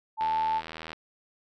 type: tone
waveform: sine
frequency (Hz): 880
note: A5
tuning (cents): 0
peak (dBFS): -24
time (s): 0.17-0.62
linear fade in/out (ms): 50
type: click train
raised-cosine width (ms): 0.3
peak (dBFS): -22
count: 59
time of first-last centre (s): 0.21-0.93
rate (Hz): 80.5
effects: none